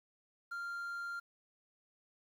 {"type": "tone with quantisation", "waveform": "triangle", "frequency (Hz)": 1392, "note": "F6", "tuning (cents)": -6, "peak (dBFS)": -37, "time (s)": [0.51, 1.2], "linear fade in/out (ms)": 10, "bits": 11, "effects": []}